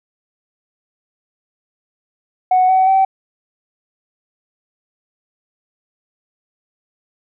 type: tone with pitch steps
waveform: sine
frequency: 740 / 754.2 / 768.8 Hz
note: F#5 / F#5 / G5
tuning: 0 / +33 / -34 cents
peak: -8 dBFS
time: 2.51-3.05 s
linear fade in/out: 5 ms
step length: 180 ms
effects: tanh soft clip ceiling -6 dBFS